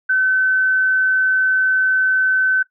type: tone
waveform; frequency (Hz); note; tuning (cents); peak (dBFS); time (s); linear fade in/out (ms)
sine; 1524; G6; -49; -13; 0.09-2.63; 10
effects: noise-tail reverb RT60 0.1 s tail -17 dB re dry